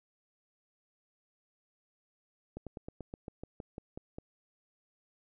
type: slowing click train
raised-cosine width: 2 ms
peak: -28 dBFS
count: 12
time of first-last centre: 2.57-4.185 s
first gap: 97 ms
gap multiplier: 1.08
effects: none